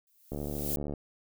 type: noise with exponential growth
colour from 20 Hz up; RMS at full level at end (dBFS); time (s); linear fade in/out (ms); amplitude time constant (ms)
violet; -31; 0.07-0.76; 1; 150
type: click train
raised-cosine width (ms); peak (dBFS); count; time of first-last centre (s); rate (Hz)
2; -23; 46; 0.32-0.937; 72.9
effects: none